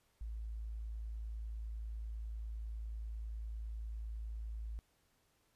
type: tone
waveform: sine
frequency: 55 Hz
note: A1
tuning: in tune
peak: -40 dBFS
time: 0.21-4.79 s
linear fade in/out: 0 ms
effects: pink hiss -75 dBFS RMS until 5.55 s + resampled to 32000 Hz